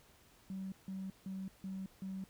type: tone bursts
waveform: triangle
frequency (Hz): 191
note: G3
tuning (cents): -45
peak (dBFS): -36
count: 5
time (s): 0.5-2.24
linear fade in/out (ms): 2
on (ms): 220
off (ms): 160
effects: tanh soft clip ceiling -37 dBFS + pink hiss -65 dBFS RMS until 2.29 s